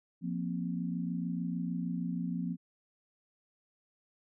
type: chord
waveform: sine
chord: F suspended fourth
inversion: none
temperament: equal with one note detuned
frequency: 174.61 / 235.1 / 261.6 Hz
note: F3 / Bb3 / C4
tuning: 0 / +15 / 0 cents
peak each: -34 / -38 / -39 dBFS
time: 0.21-2.57 s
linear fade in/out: 50 ms
effects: none